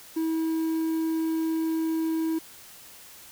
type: tone with quantisation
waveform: triangle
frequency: 322.7 Hz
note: E4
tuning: 37 cents flat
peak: -22 dBFS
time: 0.16-2.39 s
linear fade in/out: 10 ms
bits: 8
effects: white hiss -48 dBFS RMS until 3.31 s